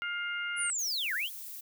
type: harmonic tone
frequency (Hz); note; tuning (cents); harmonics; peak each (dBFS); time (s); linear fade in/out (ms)
705; F5; +16; 2 / 3 / 4; -34 / -38 / -40; 0.02-0.7; 0
type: linear two-way sweep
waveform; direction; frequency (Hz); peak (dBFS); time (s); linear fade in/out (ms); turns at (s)
sine; down then up; 10280 to 1425 to 3465; -30; 0.56-1.3; 50; 1.14
type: noise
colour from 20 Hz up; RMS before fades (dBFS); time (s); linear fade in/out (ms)
violet; -43; 0.78-1.61; 10
effects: none